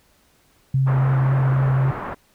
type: tone with vibrato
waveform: sine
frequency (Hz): 133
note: C3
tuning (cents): +29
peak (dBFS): -15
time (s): 0.74-1.91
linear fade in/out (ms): 5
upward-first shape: sine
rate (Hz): 3.7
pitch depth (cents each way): 10
type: low-pass noise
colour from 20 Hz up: white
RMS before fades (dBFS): -30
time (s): 0.86-2.15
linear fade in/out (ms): 20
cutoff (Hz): 1400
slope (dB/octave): 24
effects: pink hiss -59 dBFS RMS until 2.34 s